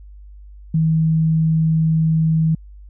sine tone, 160 Hz, D#3, 49 cents sharp, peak -13 dBFS, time 0.74-2.55 s, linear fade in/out 5 ms, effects added 50 Hz sine -37 dBFS peak until 2.89 s

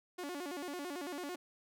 sawtooth tone with vibrato, 320.7 Hz, E4, 48 cents flat, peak -36 dBFS, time 0.18-1.36 s, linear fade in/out 10 ms, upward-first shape square, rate 9 Hz, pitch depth 200 cents each way, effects none

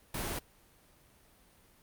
pink noise, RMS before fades -36 dBFS, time 0.14-0.39 s, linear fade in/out 5 ms, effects pink hiss -63 dBFS RMS until 1.82 s + Opus 32 kbps

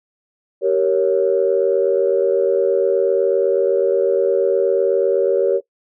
sine chord, G diminished, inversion none, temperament equal with one note detuned, 386.8 / 466.2 / 554.4 Hz, G4 / Bb4 / Db5, -23 / 0 / 0 cents, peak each -17 dBFS, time 0.61-5.61 s, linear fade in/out 50 ms, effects noise-tail reverb RT60 0.1 s tail -19 dB re dry + tanh soft clip ceiling -4 dBFS

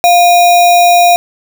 sine tone with sample-and-hold, 700 Hz, F5, 4 cents sharp, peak -3 dBFS, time 0.04-1.16 s, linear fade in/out 0 ms, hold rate 3150 Hz, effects none

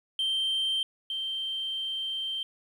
sine tone pair in turn, 3136 / 3136 Hz, G7 / G7, 0 / 0 cents, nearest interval unison, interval 0 cents, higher neither, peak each -23 / -29 dBFS, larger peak first, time 0.19-0.83 / 1.1-2.43 s, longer second, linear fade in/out 2 ms, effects tanh soft clip ceiling -24 dBFS + 10-bit

